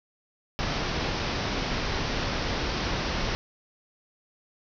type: low-pass noise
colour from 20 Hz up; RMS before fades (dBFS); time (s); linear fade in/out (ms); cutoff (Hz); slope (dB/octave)
pink; -29; 0.59-3.35; 0; 5800; 96
effects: none